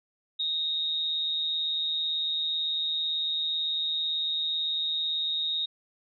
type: tone with amplitude modulation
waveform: sine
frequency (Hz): 3733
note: A#7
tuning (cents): +2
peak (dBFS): -24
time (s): 0.39-5.66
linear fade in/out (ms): 10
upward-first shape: sine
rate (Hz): 158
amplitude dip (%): 50
effects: none